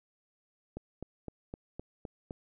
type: click train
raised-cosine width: 2 ms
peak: -26 dBFS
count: 7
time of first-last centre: 0.77-2.308 s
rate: 3.9 Hz
effects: none